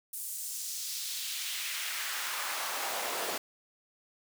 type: noise with high-pass filter sweep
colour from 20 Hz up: pink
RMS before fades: -36 dBFS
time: 0.13-3.38 s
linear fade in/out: 5 ms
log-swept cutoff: 9900 to 460 Hz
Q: 1.3
effects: none